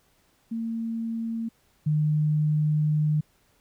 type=tone pair in turn; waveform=sine; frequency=227.6 / 151.9 Hz; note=A#3 / D#3; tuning=-41 / -41 cents; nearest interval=perfect fifth; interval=700 cents; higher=first; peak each=-27 / -20 dBFS; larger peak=second; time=0.51-1.49 / 1.86-3.21 s; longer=second; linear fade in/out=10 ms; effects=pink hiss -65 dBFS RMS until 3.6 s

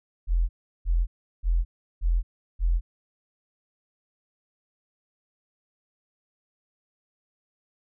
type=tone bursts; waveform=sine; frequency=42.52 Hz; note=F1; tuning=46 cents flat; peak=-19 dBFS; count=5; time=0.27-2.81 s; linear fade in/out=50 ms; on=220 ms; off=360 ms; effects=none

